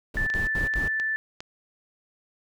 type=noise bursts; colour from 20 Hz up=brown; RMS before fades=-30 dBFS; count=4; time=0.14-0.882 s; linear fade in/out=5 ms; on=130 ms; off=74 ms
type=tone; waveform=sine; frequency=1760 Hz; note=A6; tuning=in tune; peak=-24 dBFS; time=0.17-1.16 s; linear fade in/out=0 ms
type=clicks; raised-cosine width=0.2 ms; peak=-19 dBFS; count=5; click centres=0.301 / 0.339 / 0.738 / 0.999 / 1.405 s
effects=none